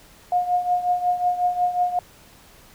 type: tone with tremolo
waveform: sine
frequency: 716 Hz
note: F5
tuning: 43 cents sharp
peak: -15 dBFS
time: 0.32-1.99 s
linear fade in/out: 2 ms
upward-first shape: triangle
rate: 5.5 Hz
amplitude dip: 80%
effects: pink hiss -50 dBFS RMS until 2.74 s